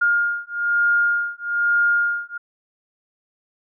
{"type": "beating tone pair", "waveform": "sine", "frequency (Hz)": [1414, 1415.1], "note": ["F6", "F6"], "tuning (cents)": [21, 22], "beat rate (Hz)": 1.1, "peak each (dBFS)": [-20, -20], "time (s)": [0.01, 2.38], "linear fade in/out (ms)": 10, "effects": []}